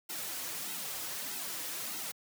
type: noise with flanger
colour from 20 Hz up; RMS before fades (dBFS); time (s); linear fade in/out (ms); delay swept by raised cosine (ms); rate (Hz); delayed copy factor
white; -39; 0.09-2.12; 10; 1.7 to 5.1; 1.6; -0.85
effects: high-pass 150 Hz 12 dB/octave